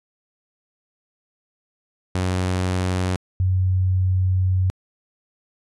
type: tone pair in turn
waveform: sawtooth / sine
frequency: 91.9 / 92.91 Hz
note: F#2 / F#2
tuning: -11 / +8 cents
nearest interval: unison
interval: 19 cents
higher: second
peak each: -16 dBFS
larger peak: neither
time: 2.15-3.16 / 3.4-4.7 s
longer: second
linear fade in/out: 0 ms
effects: resampled to 24000 Hz